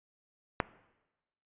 click, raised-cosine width 0.5 ms, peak -11 dBFS, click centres 0.602 s, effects noise-tail reverb RT60 1.0 s tail -18 dB re dry + resampled to 8000 Hz

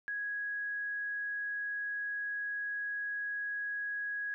sine tone, 1661.2 Hz, G#6, in tune, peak -34 dBFS, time 0.08-4.34 s, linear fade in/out 0 ms, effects none

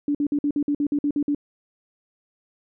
sine tone bursts, 289.9 Hz, D4, 22 cents flat, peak -19 dBFS, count 11, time 0.08-1.348 s, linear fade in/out 2 ms, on 68 ms, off 52 ms, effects none

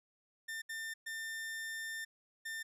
40% pulse tone bursts at uneven times, 1800 Hz, A6, 39 cents sharp, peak -39 dBFS, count 4, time 0.48-0.62 / 0.69-0.94 / 1.06-2.05 / 2.45-2.63 s, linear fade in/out 10 ms, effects resampled to 32000 Hz

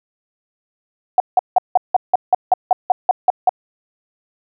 sine tone bursts, 738 Hz, F#5, 5 cents flat, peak -7 dBFS, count 13, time 1.18-3.493 s, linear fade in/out 2 ms, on 21 ms, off 170 ms, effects none

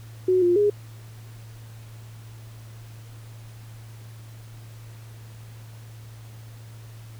sine tone with pitch steps, 369.1 / 351.6 / 412.9 Hz, F#4 / F4 / G#4, -4 / +12 / -10 cents, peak -16 dBFS, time 0.28-0.7 s, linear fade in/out 5 ms, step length 140 ms, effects added 112 Hz sine -40 dBFS peak until 7.19 s + pink hiss -52 dBFS RMS until 7.19 s

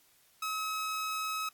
sawtooth tone, 1281 Hz, E6, 50 cents flat, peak -29 dBFS, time 0.42-1.49 s, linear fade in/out 5 ms, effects white hiss -65 dBFS RMS until 1.53 s + AAC 64 kbps

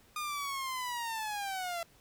sawtooth linear sweep, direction down, 1224 to 669 Hz, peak -31 dBFS, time 0.16-1.83 s, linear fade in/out 2 ms, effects pink hiss -63 dBFS RMS until 2 s

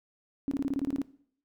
sine tone bursts, 277.2 Hz, C#4, in tune, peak -26 dBFS, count 10, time 0.48-1.017 s, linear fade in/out 0 ms, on 33 ms, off 23 ms, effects noise-tail reverb RT60 0.6 s tail -19 dB re dry

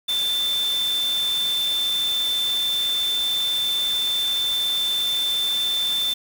sine tone in noise, 3546 Hz, A7, 13 cents sharp, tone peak -20 dBFS, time 0.08-6.14 s, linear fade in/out 10 ms, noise white, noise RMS -33 dBFS, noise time 0.08-6.14 s, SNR +10 dB, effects none

